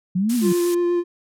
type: exponential two-way sweep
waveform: sine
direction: up then down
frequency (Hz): 174.61 to 251.5 to 174.61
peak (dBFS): -17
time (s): 0.15-0.53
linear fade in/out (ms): 10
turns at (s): 0.35
type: noise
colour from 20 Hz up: blue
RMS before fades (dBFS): -28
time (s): 0.29-0.75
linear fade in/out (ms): 10
type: tone with vibrato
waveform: triangle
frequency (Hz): 349.2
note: F4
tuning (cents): 0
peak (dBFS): -15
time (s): 0.41-1.04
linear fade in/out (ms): 50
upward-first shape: sine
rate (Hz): 8.2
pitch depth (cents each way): 11
effects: low-pass 11000 Hz 12 dB/octave